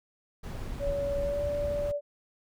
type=noise; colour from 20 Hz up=brown; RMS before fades=-36 dBFS; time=0.43-1.92 s; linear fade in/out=10 ms
type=tone with pitch glide; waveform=sine; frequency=566 to 579.9 Hz; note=C#5 to D5; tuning=+36 to -22 cents; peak=-28 dBFS; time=0.79-2.01 s; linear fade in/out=50 ms; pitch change=+42 cents; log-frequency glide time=1.21-1.43 s
effects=none